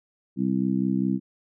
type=harmonic tone; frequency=65 Hz; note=C2; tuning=11 cents flat; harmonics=2 / 3 / 4 / 5; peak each=-33 / -24 / -26 / -30 dBFS; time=0.36-1.2 s; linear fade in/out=50 ms; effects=none